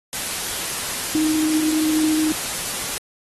sine tone in noise, 311.1 Hz, D#4, in tune, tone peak -17 dBFS, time 1.15-2.32 s, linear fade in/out 0 ms, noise white, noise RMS -26 dBFS, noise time 0.13-2.98 s, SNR +6 dB, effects AAC 32 kbps

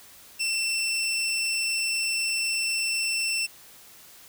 20% pulse tone, 2688 Hz, E7, 33 cents sharp, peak -20 dBFS, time 0.39-3.47 s, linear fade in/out 20 ms, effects white hiss -50 dBFS RMS until 4.28 s

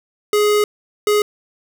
square tone bursts at uneven times, 417.8 Hz, G#4, 10 cents sharp, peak -13 dBFS, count 2, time 0.33-0.64 / 1.07-1.22 s, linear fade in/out 2 ms, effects none

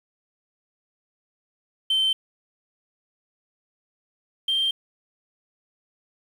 sine tone pair in turn, 3097 / 3164 Hz, G7 / G7, -22 / +15 cents, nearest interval unison, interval 37 cents, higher second, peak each -17 / -19 dBFS, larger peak first, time 1.9-2.13 / 4.48-4.71 s, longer neither, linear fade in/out 5 ms, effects tanh soft clip ceiling -16 dBFS + 8-bit

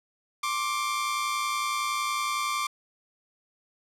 sawtooth tone pair together, 1063.9 / 1174.7 Hz, C6 / D6, +29 / 0 cents, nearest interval major second, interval 171 cents, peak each -29 / -24 dBFS, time 0.43-2.67 s, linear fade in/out 5 ms, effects low-pass 12000 Hz 12 dB/octave

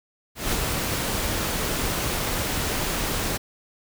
pink noise with ADSR envelope, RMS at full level -23 dBFS, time 0.35-3.38 s, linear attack 180 ms, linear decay 8 ms, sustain -3 dB, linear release 18 ms, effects none

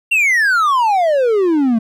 triangle exponential sweep, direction down, 2794 to 217.2 Hz, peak -9 dBFS, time 0.11-1.79 s, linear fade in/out 10 ms, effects none

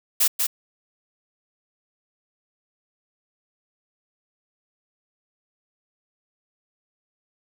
blue noise with echo, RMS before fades -18 dBFS, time 0.2-0.28 s, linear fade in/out 10 ms, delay 190 ms, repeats 1, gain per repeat -4 dB, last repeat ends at 0.47 s, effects none

